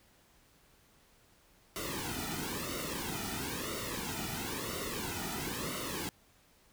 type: noise with flanger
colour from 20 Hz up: pink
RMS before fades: -38 dBFS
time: 1.76-6.09 s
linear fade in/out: 0 ms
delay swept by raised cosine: 1.2 to 1.87 ms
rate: 1 Hz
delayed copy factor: -0.8
effects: pink hiss -65 dBFS RMS until 6.72 s